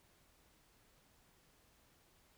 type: silence
effects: pink hiss -70 dBFS RMS until 2.37 s